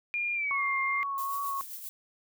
sine tone with pitch glide, 2410 to 2110 Hz, D7 to C7, +44 to +14 cents, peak -28 dBFS, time 0.14-1.03 s, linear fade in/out 0 ms, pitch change -230 cents, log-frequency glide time 0.34-0.63 s
sine tone with vibrato, 1108.7 Hz, C#6, in tune, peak -30 dBFS, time 0.51-1.61 s, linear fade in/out 0 ms, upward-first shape triangle, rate 2.5 Hz, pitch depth 30 cents each way
violet noise with tremolo, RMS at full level -39 dBFS, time 1.18-1.89 s, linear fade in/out 0 ms, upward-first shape triangle, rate 7.6 Hz, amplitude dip 55%
effects none

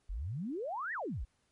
sine exponential two-way sweep, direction up then down, 40.22 to 1968 to 40.22 Hz, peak -35 dBFS, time 0.09-1.25 s, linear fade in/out 10 ms, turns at 0.93 s, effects pink hiss -75 dBFS RMS until 1.51 s + MP3 48 kbps

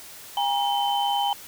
sine tone cluster, 809 / 948 / 3066 Hz, G#5 / A#5 / G7, -46 / +29 / -39 cents, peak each -23 / -28 / -28 dBFS, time 0.37-1.33 s, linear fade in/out 2 ms, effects white hiss -43 dBFS RMS until 1.47 s

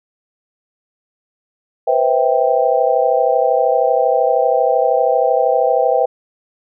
sine chord, C major seventh, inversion third, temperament just, 490.5 / 523.3 / 654.1 / 784.9 Hz, B4 / C5 / E5 / G5, -12 / 0 / -14 / +2 cents, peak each -17 dBFS, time 1.87-6.06 s, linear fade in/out 10 ms, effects none

